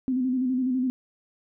sine tone with vibrato, 255.6 Hz, C4, 40 cents flat, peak -22 dBFS, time 0.08-0.9 s, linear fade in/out 0 ms, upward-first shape square, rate 12 Hz, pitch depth 43 cents each way, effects none

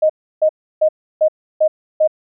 sine tone bursts, 622.3 Hz, D#5, in tune, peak -9 dBFS, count 6, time 0.02-2.076 s, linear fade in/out 10 ms, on 76 ms, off 320 ms, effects none

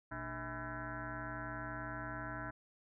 sine tone with frequency modulation, 822 Hz, G#5, 18 cents flat, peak -40 dBFS, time 0.11-2.51 s, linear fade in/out 10 ms, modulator 175 Hz, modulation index 5, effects none

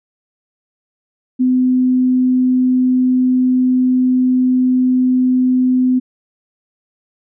sine tone, 254.2 Hz, C4, 50 cents flat, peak -10 dBFS, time 1.39-6 s, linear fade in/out 20 ms, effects none

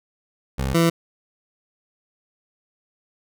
20% pulse tone pair in turn, 66.6 / 166.95 Hz, C2 / E3, +31 / +22 cents, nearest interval octave + major third, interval 1591 cents, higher second, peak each -17 / -10 dBFS, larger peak second, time 0.58-0.74 / 0.74-0.9 s, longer neither, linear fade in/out 10 ms, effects none

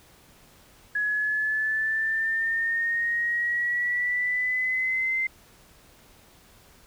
sine exponential sweep, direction up, 1680 to 2083 Hz, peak -23 dBFS, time 0.95-5.27 s, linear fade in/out 5 ms, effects pink hiss -55 dBFS RMS until 6.86 s

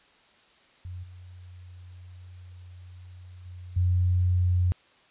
sine tone with level steps, 89.9 Hz, F#2, 49 cents flat, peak -35 / -43 / -39 / -20 dBFS, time 0.85-4.72 s, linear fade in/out 0 ms, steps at 1.03 / 3.45 / 3.76 s, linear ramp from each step 10 ms, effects white hiss -59 dBFS RMS until 5.1 s + resampled to 8000 Hz

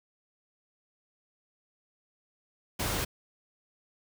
pink noise, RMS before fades -31 dBFS, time 2.79-3.05 s, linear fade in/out 10 ms, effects none

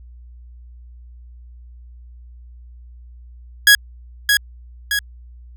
sawtooth tone with echo, 1661.2 Hz, G#6, in tune, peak -3 dBFS, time 3.67-3.75 s, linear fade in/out 2 ms, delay 620 ms, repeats 2, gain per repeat -5 dB, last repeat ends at 4.99 s, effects added 60 Hz sine -38 dBFS peak until 5.56 s

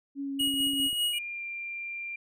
sine tone with vibrato, 277.2 Hz, C#4, in tune, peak -31 dBFS, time 0.15-0.9 s, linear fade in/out 50 ms, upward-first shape triangle, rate 4.1 Hz, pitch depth 16 cents each way
square tone with tremolo, 2894 Hz, F#7, 39 cents flat, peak -25 dBFS, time 0.39-1.19 s, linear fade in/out 10 ms, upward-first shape sine, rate 5 Hz, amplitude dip 45%
click train, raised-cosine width 3 ms, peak -35 dBFS, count 9, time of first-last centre 0.41-0.929 s, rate 15.4 Hz
sine tone with pitch glide, 2400 to 2379 Hz, D7 to D7, +37 to +22 cents, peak -34 dBFS, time 1.13-2.16 s, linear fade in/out 5 ms, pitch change -15 cents, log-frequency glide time 1.31-1.43 s
effects none

